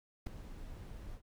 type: noise with ADSR envelope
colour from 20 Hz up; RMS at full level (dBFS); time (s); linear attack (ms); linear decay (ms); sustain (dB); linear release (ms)
brown; -33; 0.26-1.22; 9; 5; -14; 85
effects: none